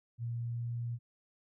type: tone with pitch glide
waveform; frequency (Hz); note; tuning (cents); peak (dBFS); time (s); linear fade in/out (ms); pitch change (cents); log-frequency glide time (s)
sine; 117.8 to 118.62; A#2 to A#2; +19 to +31; -34; 0.18-0.99; 50; +12; 0.35-0.73
effects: none